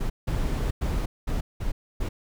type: noise bursts at uneven times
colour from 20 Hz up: brown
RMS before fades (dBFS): -26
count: 6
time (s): 0-0.1 / 0.27-0.71 / 0.81-1.06 / 1.27-1.41 / 1.6-1.72 / 2-2.09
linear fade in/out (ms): 10
effects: none